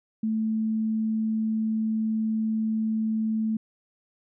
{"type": "tone", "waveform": "sine", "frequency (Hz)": 219.8, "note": "A3", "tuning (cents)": -2, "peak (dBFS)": -23, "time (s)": [0.23, 3.57], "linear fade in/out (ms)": 5, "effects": []}